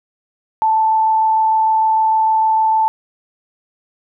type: tone with frequency modulation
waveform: sine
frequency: 880 Hz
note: A5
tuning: in tune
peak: -11 dBFS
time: 0.62-2.88 s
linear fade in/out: 0 ms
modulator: 26.6 Hz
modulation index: 0.28
effects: none